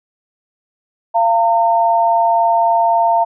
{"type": "tone pair together", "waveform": "sine", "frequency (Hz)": [687.5, 911], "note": ["F5", "A#5"], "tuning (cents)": [-27, -40], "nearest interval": "perfect fourth", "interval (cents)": 487, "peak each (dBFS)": -13, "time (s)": [1.14, 3.25], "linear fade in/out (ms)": 20, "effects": []}